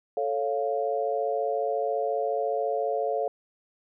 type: chord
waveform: sine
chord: A augmented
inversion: none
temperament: equal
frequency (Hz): 440 / 554.4 / 698.5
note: A4 / C#5 / E#5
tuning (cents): 0 / 0 / 0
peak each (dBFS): -29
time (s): 0.17-3.28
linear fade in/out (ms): 2
effects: none